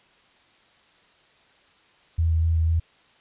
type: tone with vibrato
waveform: sine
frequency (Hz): 81.6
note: E2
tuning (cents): -17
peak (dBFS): -18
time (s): 2.18-2.8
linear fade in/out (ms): 10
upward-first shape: square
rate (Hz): 4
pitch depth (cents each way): 13
effects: white hiss -58 dBFS RMS until 3.2 s + resampled to 8000 Hz